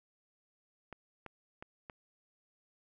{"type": "clicks", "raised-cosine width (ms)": 0.5, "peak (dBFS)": -30, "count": 4, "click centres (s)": [0.927, 1.263, 1.625, 1.898], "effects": []}